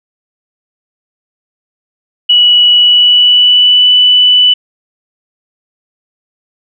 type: tone with pitch glide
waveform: sine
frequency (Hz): 2937 to 2981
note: F#7 to F#7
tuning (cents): -13 to +12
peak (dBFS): -3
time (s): 2.29-4.54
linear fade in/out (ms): 10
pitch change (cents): +25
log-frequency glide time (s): 2.76-3.91
effects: none